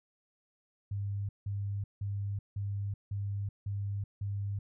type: tone bursts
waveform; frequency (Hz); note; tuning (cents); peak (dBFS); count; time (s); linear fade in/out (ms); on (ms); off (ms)
sine; 100.4; G2; +42; -32; 7; 0.91-4.59; 5; 380; 170
effects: none